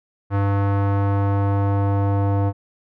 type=tone with low-pass filter sweep; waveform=square; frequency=99.7 Hz; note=G2; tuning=30 cents sharp; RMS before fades=-19 dBFS; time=0.3-2.53 s; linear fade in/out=50 ms; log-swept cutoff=1300 to 840 Hz; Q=1.5; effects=none